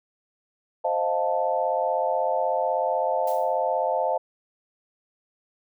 sine chord, F dominant seventh, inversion second, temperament equal, 523.3 / 622.3 / 698.5 / 880 Hz, C5 / Eb5 / F5 / A5, 0 / 0 / 0 / 0 cents, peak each -27 dBFS, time 0.84-4.18 s, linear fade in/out 10 ms
blue noise with exponential decay, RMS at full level -38 dBFS, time 3.27-3.61 s, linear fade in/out 5 ms, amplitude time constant 72 ms
effects none

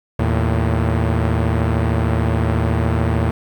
sawtooth tone pair together, 79.48 / 112.4 Hz, D#2 / A2, +37 / +37 cents, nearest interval tritone, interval 600 cents, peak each -14 dBFS, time 0.19-3.31 s, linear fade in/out 5 ms, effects low-pass 2000 Hz 12 dB/octave + 8-bit

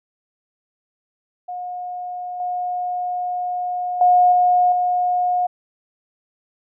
sine tone with level steps, 720 Hz, F#5, 47 cents flat, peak -26 / -21 / -10 / -12 / -16 dBFS, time 1.48-5.47 s, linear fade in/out 10 ms, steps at 2.4 / 4.01 / 4.32 / 4.72 s, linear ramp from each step 2 ms, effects none

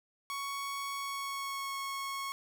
sawtooth tone with pitch glide, 1113 to 1098.3 Hz, C#6 to C#6, +7 to -16 cents, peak -32 dBFS, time 0.3-2.32 s, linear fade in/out 0 ms, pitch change -23 cents, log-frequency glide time 0.96-1.76 s, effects none

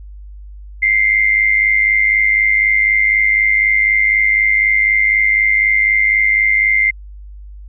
sine tone with amplitude modulation, 2093 Hz, C7, in tune, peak -7 dBFS, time 0.82-6.91 s, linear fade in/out 10 ms, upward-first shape sine, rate 104 Hz, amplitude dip 65%, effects added 50 Hz sine -31 dBFS peak until 7.68 s

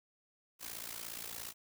white noise with amplitude modulation, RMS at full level -41 dBFS, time 0.59-1.54 s, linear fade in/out 50 ms, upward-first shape sine, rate 57.1 Hz, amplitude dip 80%, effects none

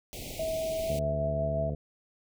pink band-stop noise, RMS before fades -40 dBFS, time 0.13-0.99 s, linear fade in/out 0 ms, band 800 to 2100 Hz, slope 96 dB/octave
sine tone with pitch glide, 645 to 655.1 Hz, E5 to E5, -38 to -11 cents, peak -29 dBFS, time 0.39-1.7 s, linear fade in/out 5 ms, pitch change +27 cents, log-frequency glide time 0.77-0.9 s
harmonic tone, 73.42 Hz, D2, in tune, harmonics 1 / 2 / 3 / 4 / 5 / 6 / 7 / 8 / 9, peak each -35 / -33 / -40 / -46 / -51 / -43 / -43 / -54 / -45 dBFS, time 0.89-1.75 s, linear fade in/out 5 ms
effects none

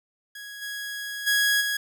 sawtooth tone with level steps, 1661.2 Hz, G#6, in tune, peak -34 / -28 / -16 / -21 dBFS, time 0.35-1.77 s, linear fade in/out 5 ms, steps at 0.61 / 1.26 / 1.6 s, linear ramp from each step 20 ms, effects none

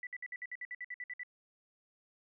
sine tone bursts, 1975.5 Hz, B6, in tune, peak -39 dBFS, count 13, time 0.03-1.233 s, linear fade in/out 2 ms, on 39 ms, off 58 ms, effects none

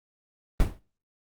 brown noise with exponential decay, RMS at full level -17 dBFS, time 0.6-0.79 s, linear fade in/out 1 ms, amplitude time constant 41 ms, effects noise-tail reverb RT60 0.4 s tail -22 dB re dry + Opus 32 kbps

